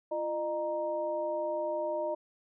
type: tone cluster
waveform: sine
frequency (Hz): 341.7 / 610 / 936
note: F4 / D#5 / A#5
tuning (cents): -38 / -34 / +7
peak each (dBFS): -39 / -31 / -38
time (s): 0.11-2.15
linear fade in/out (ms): 10
effects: none